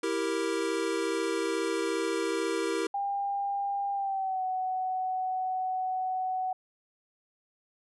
square chord, E diminished, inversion none, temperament equal, 329.6 / 392 / 466.2 Hz, E4 / G4 / Bb4, 0 / 0 / 0 cents, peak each -33 dBFS, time 0.03-2.87 s, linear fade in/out 5 ms
sine tone with pitch glide, 800 to 746.4 Hz, G5 to F#5, +35 to +15 cents, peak -28 dBFS, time 2.94-6.53 s, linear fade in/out 5 ms, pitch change -120 cents, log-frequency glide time 3.93-4.43 s
effects resampled to 24000 Hz

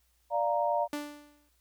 sine chord, Bb major, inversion first, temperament equal with one note detuned, 589 / 698.5 / 932.3 Hz, D5 / F5 / Bb5, +5 / 0 / 0 cents, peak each -30 dBFS, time 0.3-0.88 s, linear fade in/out 50 ms
sawtooth tone with exponential decay, 293.7 Hz, D4, in tune, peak -27 dBFS, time 0.93-1.49 s, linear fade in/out 2 ms, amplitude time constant 120 ms
effects added 60 Hz sine -70 dBFS peak until 1.6 s + white hiss -72 dBFS RMS until 1.6 s

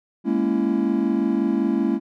triangle chord, A# half-diminished seventh, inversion third, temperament equal with one note detuned, 207.7 / 233.1 / 277.2 / 333.1 Hz, G#3 / A#3 / C#4 / E4, 0 / 0 / 0 / +18 cents, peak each -22 dBFS, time 0.24-2 s, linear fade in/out 50 ms, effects none

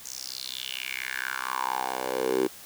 10% pulse tone with high-pass filter sweep, 64.4 Hz, C2, 27 cents flat, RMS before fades -31 dBFS, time 0.04-2.48 s, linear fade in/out 20 ms, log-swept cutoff 6600 to 350 Hz, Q 4.8, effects white hiss -46 dBFS RMS until 2.65 s

